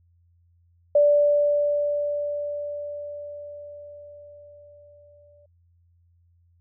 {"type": "tone with exponential decay", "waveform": "sine", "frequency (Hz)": 584, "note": "D5", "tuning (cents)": -10, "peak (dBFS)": -13, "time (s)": [0.95, 5.46], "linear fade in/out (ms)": 5, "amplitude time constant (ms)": 980, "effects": ["added 86 Hz sine -58 dBFS peak until 6.6 s"]}